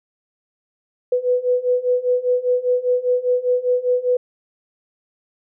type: beating tone pair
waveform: sine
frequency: 493.9 / 498.9 Hz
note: B4 / B4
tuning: 0 / +17 cents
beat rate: 5 Hz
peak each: -20 / -18 dBFS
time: 1.12-4.17 s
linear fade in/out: 5 ms
effects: none